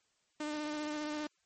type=tone with vibrato; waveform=sawtooth; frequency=301 Hz; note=D4; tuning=43 cents sharp; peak=-32 dBFS; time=0.4-1.27 s; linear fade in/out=5 ms; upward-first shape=sine; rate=15 Hz; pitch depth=21 cents each way; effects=white hiss -75 dBFS RMS until 1.45 s + MP3 32 kbps